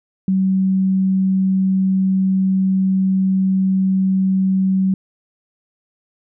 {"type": "tone", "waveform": "sine", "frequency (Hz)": 190, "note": "F#3", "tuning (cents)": 46, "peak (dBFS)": -13, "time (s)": [0.28, 4.94], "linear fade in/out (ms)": 2, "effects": []}